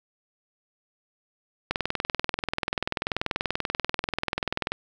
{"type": "click train", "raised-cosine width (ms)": 0.3, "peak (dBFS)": -9, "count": 63, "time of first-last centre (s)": [1.71, 4.72], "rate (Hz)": 20.6, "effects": ["8-bit"]}